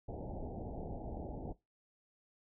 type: low-pass noise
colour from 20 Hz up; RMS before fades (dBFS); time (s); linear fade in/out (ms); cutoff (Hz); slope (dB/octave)
pink; -43; 0.08-1.53; 10; 850; 96
effects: noise-tail reverb RT60 0.2 s tail -19 dB re dry